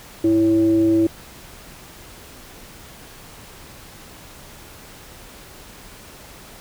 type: tone with frequency modulation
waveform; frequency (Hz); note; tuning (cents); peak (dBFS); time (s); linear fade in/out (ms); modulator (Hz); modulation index
sine; 329.6; E4; 0; -13; 0.24-1.07; 5; 229; 0.33
effects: pink hiss -42 dBFS RMS until 6.6 s

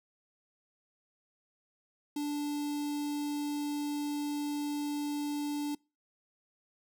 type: tone with notch filter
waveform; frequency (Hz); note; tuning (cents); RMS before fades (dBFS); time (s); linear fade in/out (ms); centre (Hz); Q
square; 292.4; D4; -7; -34; 2.16-5.75; 5; 1600; 0.71
effects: noise-tail reverb RT60 0.3 s tail -26 dB re dry

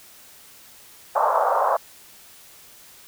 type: band-pass noise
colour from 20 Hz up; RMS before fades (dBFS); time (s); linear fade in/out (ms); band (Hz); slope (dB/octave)
white; -20; 1.15-1.77; 10; 530 to 1200; 48
effects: white hiss -48 dBFS RMS until 3.07 s

